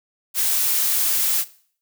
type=noise; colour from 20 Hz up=blue; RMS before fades=-20 dBFS; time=0.34-1.45 s; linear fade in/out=50 ms; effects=noise-tail reverb RT60 0.5 s tail -18 dB re dry